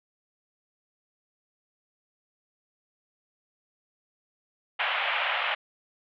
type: band-pass noise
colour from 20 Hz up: white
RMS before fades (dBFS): -28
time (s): 4.79-5.55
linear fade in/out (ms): 10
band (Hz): 580 to 3100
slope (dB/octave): 48
effects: none